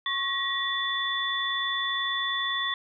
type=tone cluster; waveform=sine; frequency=1097 / 1905 / 3477 Hz; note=C#6 / A#6 / A7; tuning=-18 / +37 / -21 cents; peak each=-32 / -30 / -29 dBFS; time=0.06-2.74 s; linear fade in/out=2 ms; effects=none